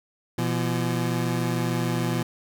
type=tone pair together; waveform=25% pulse; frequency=121.8 / 169.2 Hz; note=B2 / E3; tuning=-24 / +45 cents; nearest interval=tritone; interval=569 cents; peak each=-22 / -23 dBFS; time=0.38-2.23 s; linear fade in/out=5 ms; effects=none